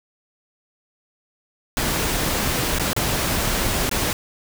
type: noise with dropouts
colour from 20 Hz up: pink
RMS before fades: -22 dBFS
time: 1.77-4.13 s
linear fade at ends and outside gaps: 1 ms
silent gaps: 2.786-2.796 / 2.932-2.964 / 3.894-3.913 s
effects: none